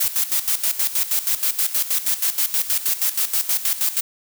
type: noise with tremolo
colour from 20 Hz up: blue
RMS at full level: -19 dBFS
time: 0-4.01 s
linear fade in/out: 10 ms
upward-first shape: square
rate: 6.3 Hz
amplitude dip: 75%
effects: none